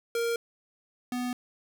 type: tone pair in turn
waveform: square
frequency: 466.2 / 247.5 Hz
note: A#4 / B3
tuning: 0 / +4 cents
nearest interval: major seventh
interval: 1096 cents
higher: first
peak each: -27 / -30 dBFS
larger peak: first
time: 0.15-0.36 / 1.12-1.33 s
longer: neither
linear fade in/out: 2 ms
effects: none